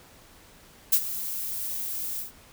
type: noise with ADSR envelope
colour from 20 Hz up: violet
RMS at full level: -17 dBFS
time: 0.92-2.32 s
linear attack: 12 ms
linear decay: 64 ms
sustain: -15 dB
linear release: 140 ms
effects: pink hiss -53 dBFS RMS until 2.52 s